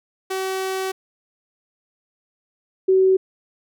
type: tone pair in turn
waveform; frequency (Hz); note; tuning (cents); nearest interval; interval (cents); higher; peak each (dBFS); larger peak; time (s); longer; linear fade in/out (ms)
sawtooth / sine; 380 / 378.5; F#4 / F#4; +46 / +39; unison; 7; first; -19 / -12; second; 0.3-0.92 / 2.88-3.17; first; 10
effects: none